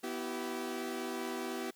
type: chord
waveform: sawtooth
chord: E minor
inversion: second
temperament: equal with one note detuned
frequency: 246.9 / 329.6 / 385.3 Hz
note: B3 / E4 / G4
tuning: 0 / 0 / -30 cents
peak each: -37 / -38 / -36 dBFS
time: 0.03-1.71 s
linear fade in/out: 10 ms
effects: white hiss -66 dBFS RMS until 1.75 s

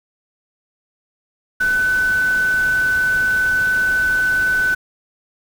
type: tone in noise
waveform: sine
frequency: 1506 Hz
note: F#6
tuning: 30 cents sharp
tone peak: -14 dBFS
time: 1.6-4.75 s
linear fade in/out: 10 ms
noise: pink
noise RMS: -32 dBFS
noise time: 1.6-4.75 s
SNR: +15 dB
effects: none

